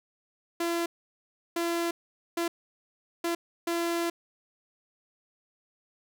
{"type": "tone bursts at uneven times", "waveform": "sawtooth", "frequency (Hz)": 339.5, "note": "F4", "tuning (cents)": -49, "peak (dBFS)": -23, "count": 5, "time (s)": [[0.6, 0.86], [1.56, 1.91], [2.37, 2.48], [3.24, 3.35], [3.67, 4.1]], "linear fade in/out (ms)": 5, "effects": []}